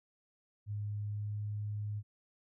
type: tone with pitch glide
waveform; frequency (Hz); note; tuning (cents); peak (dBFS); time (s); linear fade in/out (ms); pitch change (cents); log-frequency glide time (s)
sine; 103.83 to 104.49; G#2 to G#2; 0 to +11; -35; 0.66-2.03; 50; +11; 1.05-1.36
effects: none